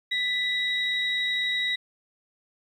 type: tone pair together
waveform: sine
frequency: 1984 / 3822 Hz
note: B6 / A#7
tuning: +7 / +43 cents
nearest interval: major seventh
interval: 1136 cents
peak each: -26 dBFS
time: 0.11-1.76 s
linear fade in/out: 10 ms
effects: tanh soft clip ceiling -16 dBFS + 10-bit